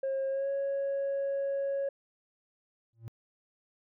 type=tone with pitch glide; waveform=sine; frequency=538 to 553.1 Hz; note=C5 to C#5; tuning=+48 to -4 cents; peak=-27 dBFS; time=0.03-1.89 s; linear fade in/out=5 ms; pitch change=+48 cents; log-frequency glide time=0.29-0.49 s
type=tone with exponential growth; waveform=triangle; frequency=114.5 Hz; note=A#2; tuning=31 cents flat; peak=-33 dBFS; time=2.93-3.08 s; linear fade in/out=0 ms; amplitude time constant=31 ms
effects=tanh soft clip ceiling -27 dBFS